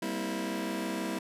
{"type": "chord", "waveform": "sawtooth", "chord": "C dominant seventh", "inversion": "second", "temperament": "just", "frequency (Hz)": [196.22, 235.5, 261.6, 327], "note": ["G3", "Bb3", "C4", "E4"], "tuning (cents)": [2, 18, 0, -14], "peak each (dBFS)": [-33, -34, -36, -32], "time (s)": [0.02, 1.19], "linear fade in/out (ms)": 5, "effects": ["resampled to 32000 Hz"]}